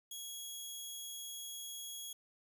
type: tone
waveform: 15% pulse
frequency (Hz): 3322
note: G#7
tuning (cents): 0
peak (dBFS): -36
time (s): 0.11-2.13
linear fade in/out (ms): 5
effects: 11-bit